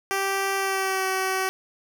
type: tone with pitch glide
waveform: 10% pulse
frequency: 390.3 to 379.2 Hz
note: G4 to F#4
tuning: -8 to +43 cents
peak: -15 dBFS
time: 0.11-1.49 s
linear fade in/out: 0 ms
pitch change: -49 cents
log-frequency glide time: 0.56-1.06 s
effects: none